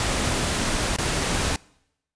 pink noise with dropouts, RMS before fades -24 dBFS, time 0-1.56 s, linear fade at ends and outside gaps 1 ms, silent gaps 0.963-0.985 s, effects noise-tail reverb RT60 0.8 s tail -24 dB re dry + resampled to 22050 Hz

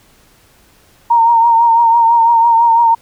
sine tone with vibrato, 926 Hz, A#5, 12 cents flat, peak -6 dBFS, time 1.1-2.95 s, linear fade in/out 10 ms, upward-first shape triangle, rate 6 Hz, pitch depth 46 cents each way, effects pink hiss -49 dBFS RMS until 3.01 s

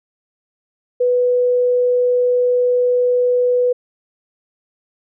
sine tone, 493.9 Hz, B4, in tune, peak -12 dBFS, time 1-3.73 s, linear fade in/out 10 ms, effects none

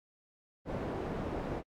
white low-pass noise, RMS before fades -37 dBFS, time 0.65-1.63 s, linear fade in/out 50 ms, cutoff 530 Hz, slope 12 dB/octave, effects AAC 64 kbps

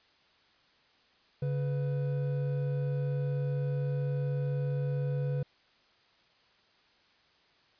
triangle tone pair together, 140.5 / 497.2 Hz, C#3 / B4, +24 / +12 cents, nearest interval octave + minor seventh, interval 2188 cents, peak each -27 / -36 dBFS, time 1.42-5.43 s, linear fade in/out 5 ms, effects white hiss -65 dBFS RMS until 7.79 s + resampled to 11025 Hz

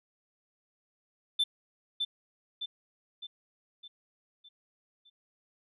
sine tone with echo, 3539 Hz, A7, 9 cents sharp, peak -21 dBFS, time 1.39-1.44 s, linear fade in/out 10 ms, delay 610 ms, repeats 6, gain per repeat -6 dB, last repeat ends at 5.1 s, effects tanh soft clip ceiling -23 dBFS

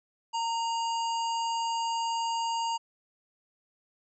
harmonic tone with a mistuned harmonic, 946 Hz, A#5, 25 cents sharp, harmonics 1 / 3 / 5 / 7 / 8, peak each -28 / -38 / -42 / -45 / -46 dBFS, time 0.33-2.78 s, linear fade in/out 20 ms, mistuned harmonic 1, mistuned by -49 cents, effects none

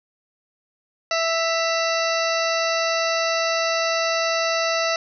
harmonic tone with a mistuned harmonic, 659.3 Hz, E5, in tune, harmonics 1 / 2 / 3 / 4 / 6 / 7 / 8 / 9, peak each -23 / -26 / -28 / -29 / -31 / -31 / -32 / -33 dBFS, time 1.11-4.96 s, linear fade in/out 2 ms, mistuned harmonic 4, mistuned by +44 cents, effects none

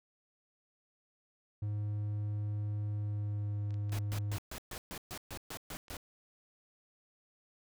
triangle tone with pitch glide, 104.3 to 103.1 Hz, G#2 to G#2, +8 to -12 cents, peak -31 dBFS, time 1.62-4.37 s, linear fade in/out 5 ms, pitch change -20 cents, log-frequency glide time 2.91-3.6 s
clicks, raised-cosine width 0.2 ms, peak -40 dBFS, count 4, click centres 3.707 / 3.742 / 3.895 / 5.882 s
pink noise bursts, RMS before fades -43 dBFS, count 11, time 3.92-5.968 s, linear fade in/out 0 ms, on 68 ms, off 130 ms
effects none

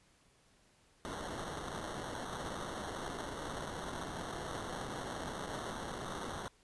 white noise with sample-and-hold, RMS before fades -42 dBFS, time 1.05-6.48 s, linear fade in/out 0 ms, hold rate 2450 Hz, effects pink hiss -68 dBFS RMS until 6.63 s + resampled to 24000 Hz

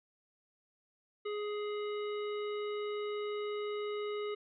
harmonic tone with a mistuned harmonic, 417.1 Hz, G#4, 7 cents sharp, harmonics 1 / 3 / 5 / 7 / 9, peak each -35 / -45 / -49 / -52 / -54 dBFS, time 1.25-4.35 s, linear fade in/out 10 ms, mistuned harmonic 9, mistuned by +16 cents, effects none

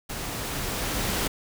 pink noise with level ramp, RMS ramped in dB -34 to -26 dBFS, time 0.09-1.28 s, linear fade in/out 10 ms, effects none

